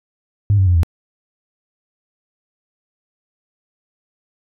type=tone with pitch steps; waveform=sine; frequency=102.2 / 95.36 / 88.97 / 83.01 Hz; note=G#2 / G2 / F2 / E2; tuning=-27 / -47 / +33 / +13 cents; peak=-9 dBFS; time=0.5-0.832 s; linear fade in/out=0 ms; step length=83 ms; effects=tanh soft clip ceiling -5 dBFS